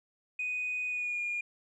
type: tone with pitch glide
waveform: sine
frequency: 2489 to 2424 Hz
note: D#7 to D#7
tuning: 0 to -46 cents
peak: -30 dBFS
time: 0.39-1.41 s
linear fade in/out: 5 ms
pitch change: -46 cents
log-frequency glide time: 0.87-1.21 s
effects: tanh soft clip ceiling -27 dBFS